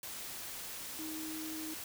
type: tone in noise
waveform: sine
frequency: 314.6 Hz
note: D#4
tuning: 19 cents sharp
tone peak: -41 dBFS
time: 0.99-1.74 s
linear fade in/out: 2 ms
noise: white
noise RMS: -44 dBFS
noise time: 0.03-1.84 s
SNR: 0 dB
effects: none